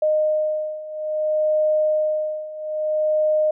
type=beating tone pair; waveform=sine; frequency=615 / 615.6 Hz; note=D#5 / D#5; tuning=-20 / -19 cents; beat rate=0.6 Hz; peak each=-23 / -20 dBFS; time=0.02-3.51 s; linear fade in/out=5 ms; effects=none